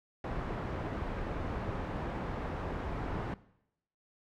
pink low-pass noise, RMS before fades -37 dBFS, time 0.24-3.34 s, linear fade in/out 2 ms, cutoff 1300 Hz, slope 12 dB/octave, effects noise-tail reverb RT60 0.8 s tail -19 dB re dry

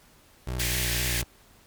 25% pulse tone with vibrato, 60.9 Hz, B1, 24 cents flat, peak -25 dBFS, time 0.47-1.24 s, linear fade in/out 5 ms, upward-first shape sine, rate 4 Hz, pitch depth 49 cents each way
pink high-pass noise, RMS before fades -29 dBFS, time 0.59-1.22 s, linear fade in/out 10 ms, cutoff 1600 Hz, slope 96 dB/octave
effects pink hiss -57 dBFS RMS until 1.66 s + MP3 96 kbps

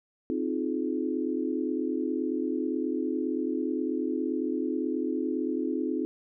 sine chord, F minor seventh, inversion second, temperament equal with one note detuned, 261.6 / 311.1 / 349.2 / 424 Hz, C4 / Eb4 / F4 / Ab4, 0 / 0 / 0 / +36 cents, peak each -31 / -31 / -33 / -35 dBFS, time 0.3-6.05 s, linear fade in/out 0 ms, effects none

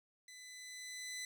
15% pulse tone with level ramp, 2005 Hz, B6, 26 cents sharp, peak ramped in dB -47 to -35 dBFS, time 0.28-1.25 s, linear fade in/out 2 ms, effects none

